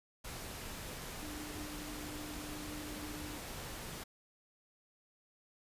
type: tone in noise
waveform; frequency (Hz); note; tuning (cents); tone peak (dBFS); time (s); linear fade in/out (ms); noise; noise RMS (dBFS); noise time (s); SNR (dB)
sine; 300; D4; +37; -46; 1.22-3.38; 10; pink; -45; 0.24-4.04; -4
effects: resampled to 32000 Hz